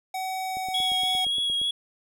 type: tone with pitch glide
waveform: square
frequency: 754 to 747.1 Hz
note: F#5 to F#5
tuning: +32 to +17 cents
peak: -29 dBFS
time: 0.14-1.25 s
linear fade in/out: 5 ms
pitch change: -15 cents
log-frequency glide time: 0.44-1.05 s
type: click train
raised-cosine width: 2 ms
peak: -30 dBFS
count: 10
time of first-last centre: 0.57-1.615 s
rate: 8.61 Hz
type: tone with vibrato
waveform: triangle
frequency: 3322 Hz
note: G#7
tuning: in tune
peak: -22 dBFS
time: 0.74-1.71 s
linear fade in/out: 5 ms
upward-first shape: sine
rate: 3.4 Hz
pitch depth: 17 cents each way
effects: none